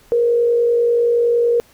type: tone with frequency modulation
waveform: sine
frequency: 473.1 Hz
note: A#4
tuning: 26 cents sharp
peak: -12 dBFS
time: 0.12-1.6 s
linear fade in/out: 0 ms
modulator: 50.5 Hz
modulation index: 0.32
effects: pink hiss -51 dBFS RMS until 1.73 s